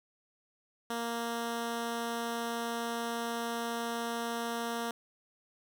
10% pulse tone, 233.1 Hz, A#3, in tune, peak -25 dBFS, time 0.9-4.91 s, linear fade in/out 2 ms, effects none

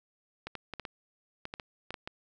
clicks, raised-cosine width 0.3 ms, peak -22 dBFS, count 11, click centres 0.47 / 0.553 / 0.737 / 0.797 / 0.852 / 1.454 / 1.539 / 1.598 / 1.906 / 1.942 / 2.075 s, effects none

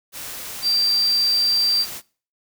sine tone in noise, 4699 Hz, D8, in tune, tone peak -16 dBFS, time 0.62-1.86 s, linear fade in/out 50 ms, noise white, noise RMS -33 dBFS, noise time 0.12-2.02 s, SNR +14 dB, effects noise-tail reverb RT60 0.4 s tail -22 dB re dry

